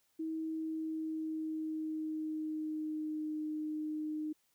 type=tone with pitch glide; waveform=sine; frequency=319.8 to 307.1 Hz; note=D#4 to D#4; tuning=+48 to -23 cents; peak=-35 dBFS; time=0.19-4.33 s; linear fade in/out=10 ms; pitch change=-71 cents; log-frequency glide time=0.31-3.41 s; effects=white hiss -75 dBFS RMS until 4.54 s